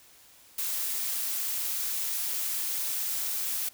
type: noise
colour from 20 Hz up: blue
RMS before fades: -31 dBFS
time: 0.58-3.69 s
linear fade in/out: 5 ms
effects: white hiss -56 dBFS RMS until 3.73 s